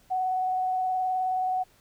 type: tone with vibrato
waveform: sine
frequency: 744 Hz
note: F#5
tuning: 9 cents sharp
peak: -24 dBFS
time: 0.1-1.64 s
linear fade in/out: 20 ms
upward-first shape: sine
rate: 19 Hz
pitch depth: 15 cents each way
effects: pink hiss -61 dBFS RMS until 1.8 s